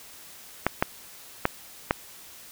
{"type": "clicks", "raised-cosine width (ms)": 0.5, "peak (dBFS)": -5, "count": 4, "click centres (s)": [0.666, 0.825, 1.454, 1.909], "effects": ["white hiss -47 dBFS RMS until 2.51 s"]}